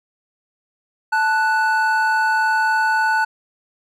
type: tone pair together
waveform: triangle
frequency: 879.3 / 1480 Hz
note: A5 / F#6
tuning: -1 / 0 cents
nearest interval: major sixth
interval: 901 cents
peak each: -16 dBFS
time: 1.12-3.25 s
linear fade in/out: 10 ms
effects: none